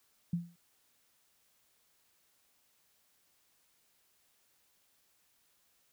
sine tone with exponential decay, 171.7 Hz, F3, 29 cents flat, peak -27 dBFS, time 0.33-0.56 s, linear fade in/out 5 ms, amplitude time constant 50 ms, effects white hiss -72 dBFS RMS until 5.92 s

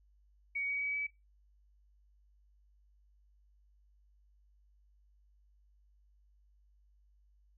sine tone with pitch steps, 2247 / 2261 / 2276 / 2290 Hz, C#7 / C#7 / C#7 / D7, +23 / +34 / +45 / -44 cents, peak -33 dBFS, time 0.55-1.07 s, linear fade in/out 10 ms, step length 130 ms, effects noise-tail reverb RT60 0.2 s tail -19 dB re dry + added 50 Hz sine -64 dBFS peak until 7.57 s

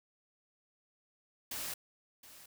white noise with echo, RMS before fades -40 dBFS, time 1.51-1.74 s, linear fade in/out 5 ms, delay 720 ms, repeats 1, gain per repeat -15 dB, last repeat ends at 2.46 s, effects none

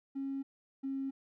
triangle tone pair in turn, 272.7 / 270.5 Hz, C#4 / C#4, -28 / -42 cents, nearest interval unison, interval 14 cents, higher first, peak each -31 / -30 dBFS, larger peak second, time 0.15-0.43 / 0.83-1.11 s, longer neither, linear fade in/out 20 ms, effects tanh soft clip ceiling -32 dBFS

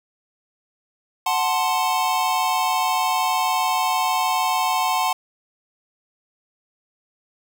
square chord, F# diminished, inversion none, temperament equal, 740 / 880 / 1046.5 Hz, F#5 / A5 / C6, 0 / 0 / 0 cents, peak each -24 dBFS, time 1.26-5.13 s, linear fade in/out 5 ms, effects 9-bit

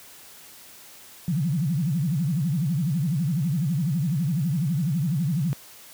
sine tone with vibrato, 155.8 Hz, D#3, 3 cents sharp, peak -21 dBFS, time 1.28-5.53 s, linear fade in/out 0 ms, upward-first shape sine, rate 12 Hz, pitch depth 290 cents each way, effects white hiss -47 dBFS RMS until 5.93 s + high-pass 60 Hz 12 dB/octave

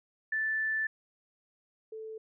sine tone pair in turn, 1758 / 439.5 Hz, A6 / A4, -2 / -2 cents, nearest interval 2 octaves, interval 2400 cents, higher first, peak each -28 / -39 dBFS, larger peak first, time 0.32-0.87 / 1.92-2.18 s, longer first, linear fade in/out 5 ms, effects none

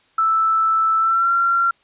sine tone with pitch glide, 1319 to 1372.6 Hz, E6 to F6, +1 to -30 cents, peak -14 dBFS, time 0.18-1.71 s, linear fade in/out 5 ms, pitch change +69 cents, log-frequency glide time 0.98-1.31 s, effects white hiss -58 dBFS RMS until 1.83 s + resampled to 8000 Hz

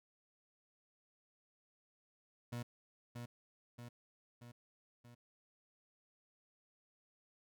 30% pulse tone with echo, 120.1 Hz, B2, 48 cents flat, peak -38 dBFS, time 2.52-2.63 s, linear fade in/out 10 ms, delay 630 ms, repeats 4, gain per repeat -4 dB, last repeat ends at 5.15 s, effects none

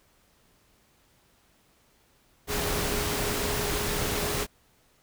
sine tone in noise, 415.3 Hz, G#4, in tune, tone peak -34 dBFS, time 2.47-4.47 s, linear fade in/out 50 ms, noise pink, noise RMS -29 dBFS, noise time 2.47-4.47 s, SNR -8 dB, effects pink hiss -64 dBFS RMS until 5.02 s

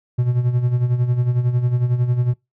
triangle tone with tremolo, 122.8 Hz, B2, 9 cents flat, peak -11 dBFS, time 0.18-2.34 s, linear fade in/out 10 ms, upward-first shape sine, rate 11 Hz, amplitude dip 65%, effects noise-tail reverb RT60 0.2 s tail -24 dB re dry

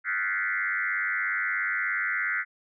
sine tone with frequency modulation, 1738 Hz, A6, 22 cents flat, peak -25 dBFS, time 0.04-2.45 s, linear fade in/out 50 ms, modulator 96.9 Hz, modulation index 3.8, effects none

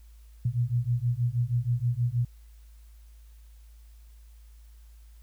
sine beating tone pair, 117.8 / 124.1 Hz, A#2 / B2, +19 / +9 cents, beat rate 6.3 Hz, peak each -27 dBFS, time 0.45-2.25 s, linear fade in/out 5 ms, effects added 55 Hz sine -48 dBFS peak until 5.22 s + white hiss -66 dBFS RMS until 5.22 s

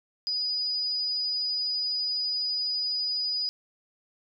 sine tone, 4944 Hz, D#8, 12 cents flat, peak -26 dBFS, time 0.27-3.49 s, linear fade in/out 0 ms, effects none

